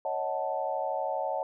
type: chord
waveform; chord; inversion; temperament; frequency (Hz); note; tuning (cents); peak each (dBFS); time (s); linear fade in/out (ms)
sine; D# half-diminished seventh; third; equal with one note detuned; 554.4 / 626.9 / 740 / 880; C#5 / D#5 / F#5 / A5; 0 / +13 / 0 / 0; -34; 0.05-1.43; 2
effects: none